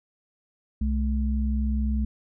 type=tone pair together; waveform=sine; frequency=63.8 / 215.8 Hz; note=C2 / A3; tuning=-43 / -33 cents; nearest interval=octave + major sixth; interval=2110 cents; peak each=-23 / -28 dBFS; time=0.81-2.05 s; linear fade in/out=5 ms; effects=none